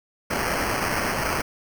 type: noise with sample-and-hold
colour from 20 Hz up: white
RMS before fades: -25 dBFS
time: 0.3-1.42 s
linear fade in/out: 10 ms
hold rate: 3675 Hz
effects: none